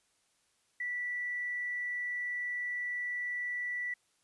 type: tone with tanh clipping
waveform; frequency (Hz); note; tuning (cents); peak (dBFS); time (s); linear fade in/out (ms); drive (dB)
triangle; 1961; B6; -13; -33; 0.8-3.94; 5; 3
effects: white hiss -73 dBFS RMS until 4.23 s + resampled to 24000 Hz